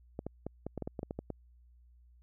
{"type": "clicks", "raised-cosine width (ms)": 2, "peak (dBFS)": -24, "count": 12, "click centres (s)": [0.191, 0.266, 0.466, 0.666, 0.777, 0.823, 0.875, 0.992, 1.031, 1.109, 1.19, 1.303], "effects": ["added 60 Hz sine -58 dBFS peak until 2.22 s"]}